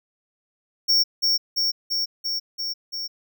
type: tone with echo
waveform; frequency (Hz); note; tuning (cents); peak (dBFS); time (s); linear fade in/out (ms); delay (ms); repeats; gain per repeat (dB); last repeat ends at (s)
square; 5490; F8; -31; -16; 0.88-1.04; 20; 340; 6; -2; 3.08
effects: none